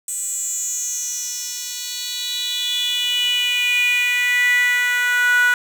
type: tone with high-pass filter sweep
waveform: 10% pulse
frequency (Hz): 490.5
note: B4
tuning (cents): -12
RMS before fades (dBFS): -20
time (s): 0.08-5.54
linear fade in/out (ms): 2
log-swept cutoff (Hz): 8300 to 1400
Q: 6.7
effects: none